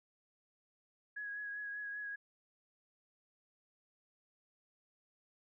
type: tone with vibrato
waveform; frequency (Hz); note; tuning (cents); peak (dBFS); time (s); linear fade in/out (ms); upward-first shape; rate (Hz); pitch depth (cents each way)
sine; 1666; G#6; +5; -40; 1.16-2.16; 10; triangle; 5.1; 29
effects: none